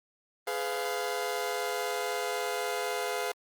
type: chord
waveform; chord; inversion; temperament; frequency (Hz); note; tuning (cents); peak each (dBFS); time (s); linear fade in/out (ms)
sawtooth; F diminished; first; just; 419.1 / 502.9 / 698.5; Ab4 / Cb5 / F5; +16 / +31 / 0; -31; 0.47-3.32; 5
effects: Opus 24 kbps